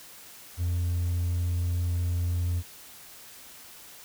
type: tone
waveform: triangle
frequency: 87.1 Hz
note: F2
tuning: 4 cents flat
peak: -22 dBFS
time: 0.57-2.63 s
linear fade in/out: 50 ms
effects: tanh soft clip ceiling -18 dBFS + white hiss -48 dBFS RMS until 4.04 s